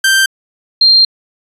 sawtooth / sine tone pair in turn, 1568 / 4186 Hz, G6 / C8, 0 / 0 cents, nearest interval octave + perfect fourth, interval 1700 cents, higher second, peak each -4 dBFS, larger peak neither, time 0.04-0.26 / 0.81-1.05 s, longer second, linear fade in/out 5 ms, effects resampled to 32000 Hz

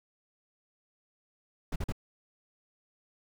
brown noise bursts, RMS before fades -31 dBFS, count 3, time 1.72-1.923 s, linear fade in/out 5 ms, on 39 ms, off 43 ms, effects none

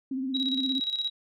sine tone with vibrato, 263.4 Hz, C4, 12 cents sharp, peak -28 dBFS, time 0.11-0.8 s, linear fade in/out 5 ms, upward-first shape triangle, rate 17 Hz, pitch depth 71 cents each way
sine tone with tremolo, 3855 Hz, B7, 43 cents flat, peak -25 dBFS, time 0.34-1.1 s, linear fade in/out 10 ms, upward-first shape square, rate 17 Hz, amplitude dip 60%
effects none

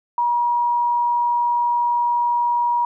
sine tone, 957 Hz, A#5, 45 cents sharp, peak -16 dBFS, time 0.18-2.85 s, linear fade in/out 2 ms, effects none

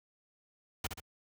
pink noise with echo, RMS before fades -34 dBFS, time 0.84-0.87 s, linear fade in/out 5 ms, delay 66 ms, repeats 2, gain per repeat -6 dB, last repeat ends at 1.002 s, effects high-pass 60 Hz 12 dB/octave

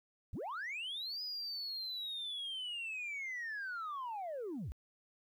sine linear two-way sweep, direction up then down, 43.65 to 5000 to 43.65 Hz, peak -37 dBFS, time 0.33-4.72 s, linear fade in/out 0 ms, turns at 1.22 s, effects tanh soft clip ceiling -37 dBFS + 12-bit

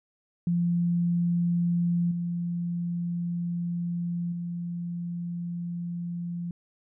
sine tone with level steps, 172.8 Hz, F3, 18 cents flat, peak -22 / -27 / -30 dBFS, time 0.47-6.51 s, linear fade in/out 2 ms, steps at 2.11 / 4.32 s, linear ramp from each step 5 ms, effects none

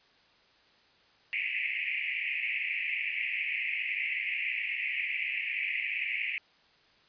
pink band-pass noise, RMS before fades -33 dBFS, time 1.33-6.38 s, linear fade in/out 0 ms, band 2000 to 2700 Hz, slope 96 dB/octave, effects white hiss -63 dBFS RMS until 7.08 s + resampled to 11025 Hz

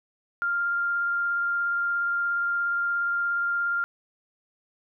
sine tone with vibrato, 1396.9 Hz, F6, in tune, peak -23 dBFS, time 0.42-3.84 s, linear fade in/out 0 ms, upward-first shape triangle, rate 17 Hz, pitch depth 9 cents each way, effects none

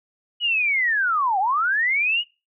sine linear two-way sweep, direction down then up, 2954 to 732 to 2954 Hz, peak -18 dBFS, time 0.4-2.24 s, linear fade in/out 50 ms, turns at 1.39 s, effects noise-tail reverb RT60 0.3 s tail -24 dB re dry

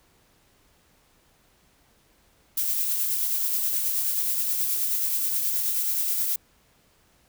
violet noise with tremolo, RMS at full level -24 dBFS, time 2.57-6.36 s, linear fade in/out 5 ms, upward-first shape triangle, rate 9.4 Hz, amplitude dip 35%, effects pink hiss -62 dBFS RMS until 7.28 s

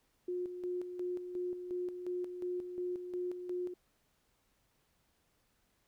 sine tone with tremolo, 358.8 Hz, F4, 47 cents sharp, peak -34 dBFS, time 0.28-3.74 s, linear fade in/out 5 ms, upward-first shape square, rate 2.8 Hz, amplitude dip 55%, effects pink hiss -75 dBFS RMS until 5.87 s

